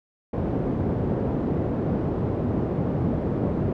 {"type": "band-pass noise", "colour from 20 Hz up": "pink", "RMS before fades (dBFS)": -25, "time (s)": [0.33, 3.73], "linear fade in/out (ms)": 5, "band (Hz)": [100, 430], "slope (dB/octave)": 12, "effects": []}